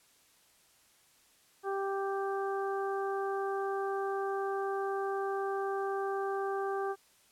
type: harmonic tone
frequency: 392 Hz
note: G4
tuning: in tune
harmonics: 1 / 2 / 3 / 4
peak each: -33 / -37 / -40 / -44 dBFS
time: 1.63-6.96 s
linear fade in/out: 50 ms
effects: white hiss -65 dBFS RMS until 7.31 s + low-pass 12000 Hz 12 dB/octave